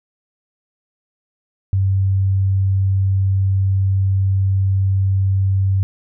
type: tone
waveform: sine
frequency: 96.5 Hz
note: G2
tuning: 27 cents flat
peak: -13 dBFS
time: 1.73-5.83 s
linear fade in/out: 0 ms
effects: none